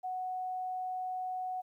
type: tone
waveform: sine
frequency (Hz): 740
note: F#5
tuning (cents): 0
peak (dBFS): -34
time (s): 0.03-1.62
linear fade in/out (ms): 20
effects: 12-bit